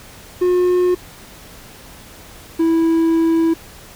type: tone pair in turn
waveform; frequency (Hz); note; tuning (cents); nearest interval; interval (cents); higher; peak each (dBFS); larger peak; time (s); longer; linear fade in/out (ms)
triangle; 359.8 / 328.2; F#4 / E4; -48 / -8; major second; 160; first; -10; neither; 0.41-0.95 / 2.59-3.54; second; 10
effects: pink hiss -40 dBFS RMS until 3.95 s